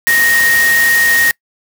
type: tone in noise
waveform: sine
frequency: 1864.7 Hz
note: A#6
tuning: in tune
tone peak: -9 dBFS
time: 0.07-1.31 s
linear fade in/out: 0 ms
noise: white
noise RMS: -18 dBFS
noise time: 0.07-1.31 s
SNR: +6 dB
effects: noise-tail reverb RT60 0.1 s tail -25 dB re dry